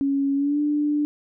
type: tone with pitch glide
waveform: sine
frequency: 277.2 to 295.4 Hz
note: C#4 to D4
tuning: 0 to +10 cents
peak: -19 dBFS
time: 0.01-1.05 s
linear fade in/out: 0 ms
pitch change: +110 cents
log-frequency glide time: 0.35-0.6 s
effects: none